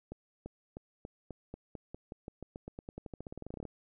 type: accelerating click train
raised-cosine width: 2 ms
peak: -29 dBFS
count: 30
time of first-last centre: 0.12-3.653 s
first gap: 340 ms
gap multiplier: 0.91
effects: none